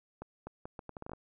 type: accelerating click train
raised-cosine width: 1 ms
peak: -28 dBFS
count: 11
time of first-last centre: 0.22-1.134 s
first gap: 250 ms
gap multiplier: 0.74
effects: none